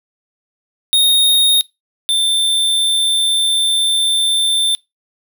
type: tone pair in turn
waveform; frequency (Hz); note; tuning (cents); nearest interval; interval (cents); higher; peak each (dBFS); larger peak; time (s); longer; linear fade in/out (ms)
square; 3713 / 3562; A#7 / A7; -8 / +21; minor second; 71; first; -9 / -13; first; 0.93-1.61 / 2.09-4.75; second; 0
effects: noise-tail reverb RT60 0.2 s tail -23 dB re dry